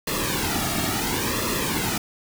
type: noise with flanger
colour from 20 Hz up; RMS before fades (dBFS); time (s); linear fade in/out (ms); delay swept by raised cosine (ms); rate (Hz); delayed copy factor
pink; -25; 0.07-1.98; 5; 1.3 to 2.01; 0.72; -0.7
effects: none

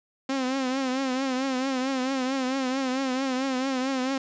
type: tone with vibrato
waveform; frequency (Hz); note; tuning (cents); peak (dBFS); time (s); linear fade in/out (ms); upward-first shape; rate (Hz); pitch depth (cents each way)
sawtooth; 262.4; C4; +5; -21; 0.29-4.18; 5; triangle; 4.5; 84
effects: resampled to 16000 Hz + 8-bit

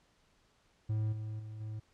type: tone with level steps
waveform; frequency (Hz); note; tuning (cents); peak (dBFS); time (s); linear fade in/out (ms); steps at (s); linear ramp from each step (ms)
triangle; 108.3; A2; -27; -28 / -35 / -40 / -36; 0.89-1.8; 10; 1.12 / 1.39 / 1.6; 10
effects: pink hiss -70 dBFS RMS until 1.93 s + low-pass 7000 Hz 12 dB/octave

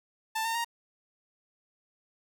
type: tone with pitch steps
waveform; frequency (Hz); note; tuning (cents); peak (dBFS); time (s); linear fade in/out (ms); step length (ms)
sawtooth; 887 / 910.4 / 934.3; A5 / A#5 / A#5; +14 / -41 / +4; -25; 0.35-0.647; 10; 99
effects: 10-bit

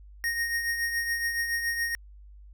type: tone with tremolo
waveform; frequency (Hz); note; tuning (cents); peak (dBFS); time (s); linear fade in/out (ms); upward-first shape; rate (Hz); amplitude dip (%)
square; 1860; A#6; -4; -25; 0.24-1.95; 0; triangle; 7.1; 55
effects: added 50 Hz sine -46 dBFS peak until 2.53 s

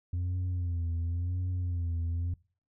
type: tone with vibrato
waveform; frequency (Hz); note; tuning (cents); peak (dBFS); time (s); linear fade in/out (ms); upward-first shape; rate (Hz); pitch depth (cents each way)
sine; 87.31; F2; 0; -26; 0.13-2.34; 5; sine; 0.93; 73
effects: noise-tail reverb RT60 0.4 s tail -24 dB re dry + tanh soft clip ceiling -28 dBFS

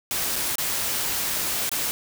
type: noise with dropouts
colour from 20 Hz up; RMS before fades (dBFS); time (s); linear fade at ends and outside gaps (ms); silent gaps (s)
white; -26; 0.11-1.91; 0; 0.357-0.362 / 0.555-0.583 / 1.693-1.716
effects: none

